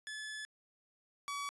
sawtooth tone pair in turn, 1723 / 1137.4 Hz, A6 / C#6, -37 / +44 cents, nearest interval perfect fifth, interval 719 cents, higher first, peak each -38 / -34 dBFS, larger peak second, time 0.07-0.45 / 1.28-1.49 s, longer first, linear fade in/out 0 ms, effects resampled to 24000 Hz

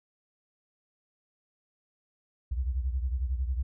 sine beating tone pair, 62.2 / 73.2 Hz, B1 / D2, +13 / -5 cents, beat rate 11 Hz, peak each -28 / -34 dBFS, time 2.51-3.63 s, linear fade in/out 10 ms, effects none

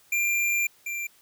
square tone pair in turn, 2382 / 2367 Hz, D7 / D7, +24 / +13 cents, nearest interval unison, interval 11 cents, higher first, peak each -23 / -30 dBFS, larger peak first, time 0.12-0.67 / 0.86-1.07 s, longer first, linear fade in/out 5 ms, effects white hiss -59 dBFS RMS until 1.21 s

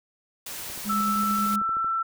white noise, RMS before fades -36 dBFS, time 0.46-1.56 s, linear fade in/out 5 ms
click train, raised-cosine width 2 ms, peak -31 dBFS, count 16, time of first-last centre 0.7-1.845 s, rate 13.1 Hz
sine tone with tremolo, 206.6 Hz, G#3, 9 cents flat, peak -25 dBFS, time 0.84-1.63 s, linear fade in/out 50 ms, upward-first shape triangle, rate 8.9 Hz, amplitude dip 35%
sine tone with pitch glide, 1318.5 to 1336.9 Hz, E6 to E6, 0 to +24 cents, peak -23 dBFS, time 0.89-2.03 s, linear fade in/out 10 ms, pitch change +24 cents, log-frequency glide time 1.06-1.81 s
effects none

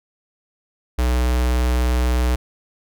square tone with notch filter, 61.74 Hz, B1, in tune, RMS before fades -18 dBFS, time 0.98-2.36 s, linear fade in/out 10 ms, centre 160 Hz, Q 1.9, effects none

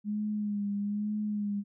sine tone with vibrato, 206.8 Hz, G#3, 7 cents flat, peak -29 dBFS, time 0.04-1.64 s, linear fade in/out 50 ms, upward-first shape sine, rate 1.1 Hz, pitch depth 39 cents each way, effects none

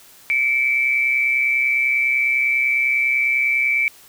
sine tone pair together, 2187 / 2317 Hz, C#7 / D7, -24 / -24 cents, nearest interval minor second, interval 100 cents, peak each -24 / -16 dBFS, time 0.3-3.88 s, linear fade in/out 0 ms, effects white hiss -47 dBFS RMS until 4.08 s

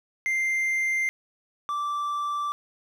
triangle tone pair in turn, 2093 / 1168.9 Hz, C7 / D6, 0 / -9 cents, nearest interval minor seventh, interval 1009 cents, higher first, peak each -21 / -24 dBFS, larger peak first, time 0.26-1.09 / 1.69-2.52 s, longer neither, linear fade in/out 0 ms, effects none

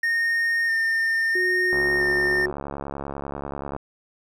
triangle tone with vibrato, 1828 Hz, A#6, 34 cents flat, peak -18 dBFS, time 0.03-2.46 s, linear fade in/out 5 ms, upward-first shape square, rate 0.76 Hz, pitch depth 14 cents each way
sine tone with pitch glide, 364.4 to 367.4 Hz, F#4 to F#4, -26 to -12 cents, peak -25 dBFS, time 1.35-2.51 s, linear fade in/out 5 ms, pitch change +14 cents, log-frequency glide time 2.25-2.36 s
click train, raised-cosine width 1 ms, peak -17 dBFS, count 144, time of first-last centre 1.73-3.764 s, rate 70.3 Hz
effects none

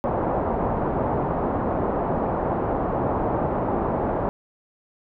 white low-pass noise, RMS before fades -24 dBFS, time 0.04-4.29 s, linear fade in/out 0 ms, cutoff 890 Hz, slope 24 dB/octave, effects none

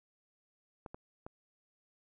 clicks, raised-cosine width 1 ms, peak -30 dBFS, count 3, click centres 0.862 / 0.945 / 1.265 s, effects none

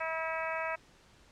harmonic tone, 323 Hz, E4, 35 cents flat, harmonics 2 / 3 / 4 / 5 / 6 / 7 / 8, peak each -37 / -39 / -40 / -41 / -42 / -42 / -43 dBFS, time 0-0.76 s, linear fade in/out 10 ms, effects pink hiss -61 dBFS RMS until 1.31 s + low-pass 7000 Hz 12 dB/octave

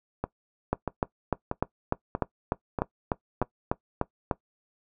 two click trains, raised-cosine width 1 ms, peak -14 / -10 dBFS, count 6 / 13, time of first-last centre 0.24-3.425 / 0.73-4.312 s, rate 1.57 / 3.35 Hz, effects noise-tail reverb RT60 0.1 s tail -19 dB re dry

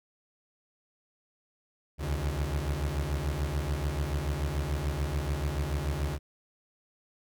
30% pulse beating tone pair, 68.9 / 75.8 Hz, C#2 / D#2, -10 / -45 cents, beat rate 6.9 Hz, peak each -29 dBFS, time 1.98-6.19 s, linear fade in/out 50 ms, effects none

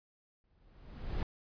brown noise with exponential growth, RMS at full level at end -33 dBFS, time 0.44-1.23 s, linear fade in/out 1 ms, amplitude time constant 170 ms, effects resampled to 11025 Hz

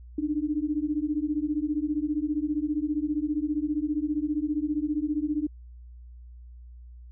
sine beating tone pair, 292.8 / 307.8 Hz, D4 / D#4, -5 / -19 cents, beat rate 15 Hz, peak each -28 dBFS, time 0.18-5.47 s, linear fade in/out 5 ms, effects added 60 Hz sine -43 dBFS peak until 7.11 s

